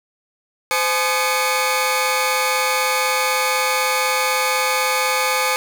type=tone cluster; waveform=sawtooth; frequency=514 / 848 / 1224 / 2218 Hz; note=C5 / G#5 / D#6 / C#7; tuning=-31 / +36 / -29 / 0 cents; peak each=-19 dBFS; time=0.71-5.56 s; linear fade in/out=0 ms; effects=7-bit